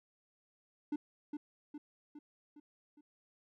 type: tone with echo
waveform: triangle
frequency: 295.9 Hz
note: D4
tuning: 13 cents sharp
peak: -31 dBFS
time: 0.92-0.96 s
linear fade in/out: 5 ms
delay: 410 ms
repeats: 5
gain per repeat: -5 dB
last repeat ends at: 3.01 s
effects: none